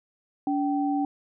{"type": "tone pair together", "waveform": "sine", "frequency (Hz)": [286.8, 774], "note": ["D4", "G5"], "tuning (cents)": [-41, -22], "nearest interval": "octave + perfect fourth", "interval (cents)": 1719, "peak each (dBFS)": [-24, -28], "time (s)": [0.47, 1.05], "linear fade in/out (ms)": 2, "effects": []}